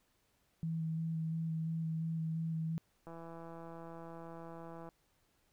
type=tone with vibrato; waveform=sine; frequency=161.9 Hz; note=E3; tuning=31 cents flat; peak=-34 dBFS; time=0.63-2.78 s; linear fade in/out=0 ms; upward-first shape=square; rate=2.9 Hz; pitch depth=12 cents each way
type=click train; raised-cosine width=1 ms; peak=-36 dBFS; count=303; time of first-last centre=3.07-4.889 s; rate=166 Hz
effects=pink hiss -75 dBFS RMS until 5.52 s